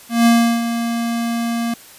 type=tone with ADSR envelope; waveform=square; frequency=233.1 Hz; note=A#3; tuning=in tune; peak=-9 dBFS; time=0.09-1.74 s; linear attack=170 ms; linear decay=350 ms; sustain=-10 dB; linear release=4 ms; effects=white hiss -42 dBFS RMS until 1.98 s + resampled to 32000 Hz